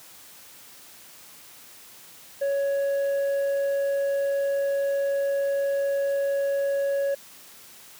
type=tone with tanh clipping; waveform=sine; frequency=557 Hz; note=C#5; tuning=8 cents sharp; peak=-23 dBFS; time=2.41-7.15 s; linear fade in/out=10 ms; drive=4 dB; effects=white hiss -48 dBFS RMS until 7.99 s + high-pass 80 Hz 12 dB/octave